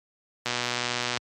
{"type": "click train", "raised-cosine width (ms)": 0.2, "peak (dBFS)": -9, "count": 88, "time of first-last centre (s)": [0.46, 1.173], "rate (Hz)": 122, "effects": ["high-pass 80 Hz 12 dB/octave", "MP3 64 kbps"]}